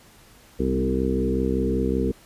harmonic tone with a mistuned harmonic, 65.3 Hz, C2, 3 cents flat, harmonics 1 / 2 / 3 / 4 / 5 / 6 / 7, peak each -27 / -33 / -27 / -27 / -30 / -28 / -28 dBFS, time 0.59-2.12 s, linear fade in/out 10 ms, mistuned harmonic 4, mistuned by -15 cents, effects pink hiss -52 dBFS RMS until 2.25 s + resampled to 32000 Hz

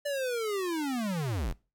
square linear sweep, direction down, 587.3 to 33.23 Hz, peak -30 dBFS, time 0.05-1.53 s, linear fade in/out 10 ms, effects noise-tail reverb RT60 0.3 s tail -22 dB re dry

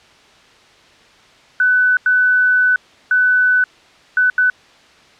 sine tone bursts at uneven times, 1500 Hz, F#6, 23 cents sharp, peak -10 dBFS, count 5, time 1.6-1.97 / 2.06-2.76 / 3.11-3.64 / 4.17-4.3 / 4.38-4.5 s, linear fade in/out 2 ms, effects white hiss -47 dBFS RMS until 5.19 s + low-pass 4000 Hz 12 dB/octave

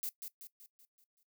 violet noise with echo, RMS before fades -38 dBFS, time 0.03-0.09 s, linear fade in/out 0 ms, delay 190 ms, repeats 6, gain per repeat -6 dB, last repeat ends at 1.23 s, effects noise-tail reverb RT60 0.1 s tail -17 dB re dry

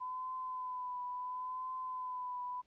sine tone with vibrato, 1008 Hz, B5, 35 cents sharp, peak -38 dBFS, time 0-2.62 s, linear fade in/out 20 ms, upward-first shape triangle, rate 0.72 Hz, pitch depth 35 cents each way, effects pink hiss -75 dBFS RMS until 2.66 s + low-pass 5000 Hz 12 dB/octave

